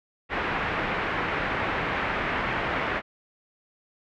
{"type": "low-pass noise", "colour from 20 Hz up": "white", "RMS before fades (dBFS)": -28, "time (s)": [0.29, 3.02], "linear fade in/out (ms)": 50, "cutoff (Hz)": 2200, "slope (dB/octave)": 24, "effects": []}